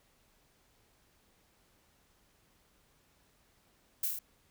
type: noise with echo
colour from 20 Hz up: violet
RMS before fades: -31 dBFS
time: 4.03-4.06 s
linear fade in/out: 5 ms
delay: 26 ms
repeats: 5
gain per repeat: -2 dB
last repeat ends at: 4.19 s
effects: pink hiss -69 dBFS RMS until 4.5 s